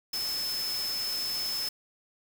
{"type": "tone in noise", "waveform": "sine", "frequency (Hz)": 5230, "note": "E8", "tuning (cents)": -15, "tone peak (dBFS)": -30, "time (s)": [0.13, 1.69], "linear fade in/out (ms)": 5, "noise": "white", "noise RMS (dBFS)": -38, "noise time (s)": [0.13, 1.69], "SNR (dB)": 5, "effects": []}